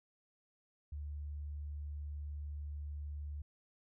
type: tone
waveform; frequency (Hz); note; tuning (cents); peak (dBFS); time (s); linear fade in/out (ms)
sine; 73.42; D2; 0; -40; 0.92-3.42; 5
effects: none